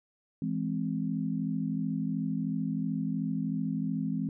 sine chord, E augmented, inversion none, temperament equal with one note detuned, 164.81 / 207.7 / 260.9 Hz, E3 / G#3 / B#3, 0 / 0 / -5 cents, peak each -33 dBFS, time 0.42-4.29 s, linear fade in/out 2 ms, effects none

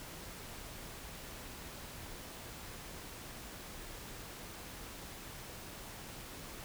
silence, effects pink hiss -48 dBFS RMS until 6.64 s

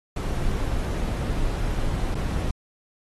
brown noise with dropouts, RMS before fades -25 dBFS, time 0.16-2.51 s, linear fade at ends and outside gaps 5 ms, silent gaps 2.147-2.151 s, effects AAC 32 kbps

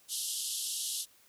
white band-pass noise, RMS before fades -36 dBFS, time 0.08-1.06 s, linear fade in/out 50 ms, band 2900 to 12000 Hz, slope 96 dB/octave, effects white hiss -63 dBFS RMS until 1.28 s

